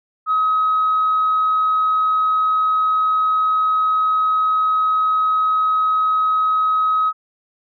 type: tone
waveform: sine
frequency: 1271 Hz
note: D#6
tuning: 36 cents sharp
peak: -13 dBFS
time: 0.26-7.13 s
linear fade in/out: 50 ms
effects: tanh soft clip ceiling -10 dBFS